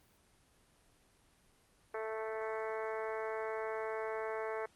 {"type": "harmonic tone", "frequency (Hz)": 220, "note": "A3", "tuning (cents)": 0, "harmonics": [2, 3, 4, 5, 6, 7, 8, 9, 10], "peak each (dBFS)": [-39, -43, -45, -47, -49, -50, -51, -52, -53], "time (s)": [1.94, 4.66], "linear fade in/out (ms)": 5, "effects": ["pink hiss -68 dBFS RMS until 4.75 s", "Opus 24 kbps"]}